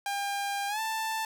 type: tone with pitch glide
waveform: sawtooth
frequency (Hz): 802 to 884.7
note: G5 to A5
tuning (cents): +39 to +9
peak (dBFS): -26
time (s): 0.06-1.25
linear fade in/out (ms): 2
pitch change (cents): +170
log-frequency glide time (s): 0.68-0.8
effects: none